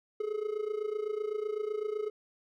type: tone with amplitude modulation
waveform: triangle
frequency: 424.7 Hz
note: G#4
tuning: 39 cents sharp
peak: -26 dBFS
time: 0.2-2.1 s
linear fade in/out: 5 ms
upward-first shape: sine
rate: 27.9 Hz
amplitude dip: 80%
effects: none